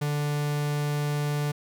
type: tone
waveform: 45% pulse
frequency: 146.83 Hz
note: D3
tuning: in tune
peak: -25 dBFS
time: 0.01-1.52 s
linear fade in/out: 10 ms
effects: none